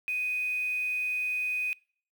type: tone with quantisation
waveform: sine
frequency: 2495 Hz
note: D#7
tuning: 4 cents sharp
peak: -28 dBFS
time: 0.08-1.73 s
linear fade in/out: 0 ms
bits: 8
effects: noise-tail reverb RT60 0.5 s tail -25 dB re dry